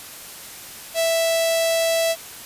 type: tone with notch filter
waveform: sawtooth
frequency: 659.3 Hz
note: E5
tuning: in tune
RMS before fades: -20 dBFS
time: 0.94-2.16 s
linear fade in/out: 50 ms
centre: 1400 Hz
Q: 1
effects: white hiss -38 dBFS RMS until 2.45 s + resampled to 32000 Hz